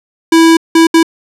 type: tone bursts at uneven times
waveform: square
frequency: 328.2 Hz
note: E4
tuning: 8 cents flat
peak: -4 dBFS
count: 3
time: 0.32-0.57 / 0.75-0.87 / 0.94-1.03 s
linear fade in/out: 5 ms
effects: low-pass 10000 Hz 12 dB/octave